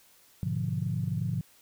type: chord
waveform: sine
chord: G# diminished seventh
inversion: none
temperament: equal with one note detuned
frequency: 103.83 / 123.83 / 146.83 / 174.61 Hz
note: G#2 / B2 / D3 / F3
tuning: 0 / +5 / 0 / 0 cents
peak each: -33 dBFS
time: 0.43-1.41 s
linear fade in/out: 0 ms
effects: tanh soft clip ceiling -17 dBFS + white hiss -60 dBFS RMS until 1.61 s